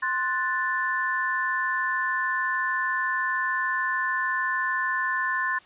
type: chord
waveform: sine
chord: F# diminished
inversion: second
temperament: equal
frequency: 1046.5 / 1480 / 1760 Hz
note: C6 / F#6 / A6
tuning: 0 / 0 / 0 cents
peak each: -28 / -31 / -26 dBFS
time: 0.02-5.59 s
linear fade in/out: 10 ms
effects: white hiss -53 dBFS RMS until 5.65 s + resampled to 8000 Hz